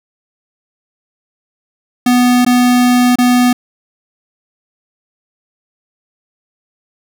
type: tone with dropouts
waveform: square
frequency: 246.9 Hz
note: B3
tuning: in tune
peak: -8 dBFS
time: 2.06-3.53 s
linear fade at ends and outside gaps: 5 ms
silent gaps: 2.449-2.463 / 3.157-3.185 s
effects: none